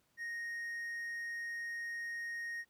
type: tone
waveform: triangle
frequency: 1864.7 Hz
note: A#6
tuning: in tune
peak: -37 dBFS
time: 0.17-2.65 s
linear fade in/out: 50 ms
effects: pink hiss -75 dBFS RMS until 2.69 s + high-pass 80 Hz 12 dB/octave